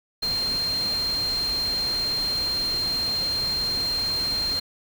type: tone in noise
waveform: sine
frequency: 4186 Hz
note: C8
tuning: in tune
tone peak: -23 dBFS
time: 0.22-4.6 s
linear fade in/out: 10 ms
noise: pink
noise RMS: -35 dBFS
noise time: 0.22-4.6 s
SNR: +9 dB
effects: none